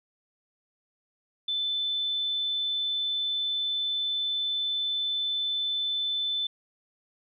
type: tone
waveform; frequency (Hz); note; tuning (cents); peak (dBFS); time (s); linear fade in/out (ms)
sine; 3520; A7; 0; -26; 1.48-6.47; 5
effects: none